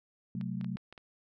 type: chord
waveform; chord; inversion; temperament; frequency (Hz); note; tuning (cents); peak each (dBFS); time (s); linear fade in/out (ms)
sine; F# diminished; second; equal; 130.81 / 185 / 220; C3 / F#3 / A3; 0 / 0 / 0; -39 / -36 / -39; 0.35-0.76; 2
type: clicks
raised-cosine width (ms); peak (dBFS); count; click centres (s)
0.3; -33; 6; 0.412 / 0.612 / 0.645 / 0.77 / 0.926 / 0.978
effects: none